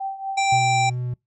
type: tone with tremolo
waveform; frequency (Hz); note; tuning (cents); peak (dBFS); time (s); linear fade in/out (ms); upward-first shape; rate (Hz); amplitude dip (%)
sine; 778; G5; -13; -23; 0-0.62; 10; triangle; 4.2; 80
type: harmonic tone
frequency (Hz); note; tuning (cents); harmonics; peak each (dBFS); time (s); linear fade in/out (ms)
783; G5; -2; 1 / 3 / 5 / 7 / 9 / 10; -18 / -25 / -31 / -36 / -32 / -39; 0.37-0.9; 10
type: tone with vibrato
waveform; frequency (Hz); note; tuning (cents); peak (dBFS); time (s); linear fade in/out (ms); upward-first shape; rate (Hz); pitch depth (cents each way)
triangle; 123.47; B2; 0; -22; 0.52-1.14; 5; sine; 2.7; 11
effects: noise-tail reverb RT60 0.2 s tail -26 dB re dry